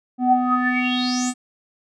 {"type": "tone with low-pass filter sweep", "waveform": "square", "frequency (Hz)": 250, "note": "B3", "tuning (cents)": 21, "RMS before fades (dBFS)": -20, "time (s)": [0.18, 1.34], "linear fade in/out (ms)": 50, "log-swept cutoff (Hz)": [550, 8500], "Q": 9.9, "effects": []}